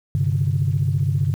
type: chord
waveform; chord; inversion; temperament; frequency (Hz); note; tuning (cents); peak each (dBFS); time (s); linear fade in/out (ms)
sine; G suspended fourth; none; equal with one note detuned; 98 / 131.95 / 146.83; G2 / C3 / D3; 0 / +15 / 0; -21; 0.15-1.34; 0
effects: tanh soft clip ceiling -9 dBFS + 8-bit